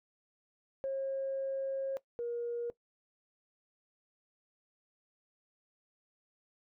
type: tone pair in turn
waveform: sine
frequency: 540 / 474.5 Hz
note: C#5 / A#4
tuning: -45 / +31 cents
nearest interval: major second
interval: 224 cents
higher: first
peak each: -31 / -33 dBFS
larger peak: first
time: 0.84-1.97 / 2.19-2.7 s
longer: first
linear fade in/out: 0 ms
effects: noise-tail reverb RT60 0.1 s tail -19 dB re dry + tanh soft clip ceiling -28 dBFS